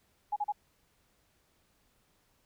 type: tone bursts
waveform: sine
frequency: 830.6 Hz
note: G#5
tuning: in tune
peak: -28 dBFS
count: 3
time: 0.32-0.523 s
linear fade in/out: 10 ms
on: 43 ms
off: 37 ms
effects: pink hiss -71 dBFS RMS until 2.45 s